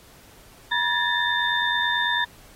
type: tone cluster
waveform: sine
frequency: 963 / 1714 / 1803 / 3605 Hz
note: B5 / A6 / A6 / A7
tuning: -44 / -46 / +42 / +41 cents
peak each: -26 dBFS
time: 0.71-2.25 s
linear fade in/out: 10 ms
effects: pink hiss -51 dBFS RMS until 2.55 s + AAC 48 kbps